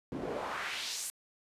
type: noise with band-pass filter sweep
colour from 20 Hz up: pink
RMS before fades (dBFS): -38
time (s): 0.12-1.1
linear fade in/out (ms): 0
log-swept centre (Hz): 250 to 9900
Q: 1.7
effects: resampled to 32000 Hz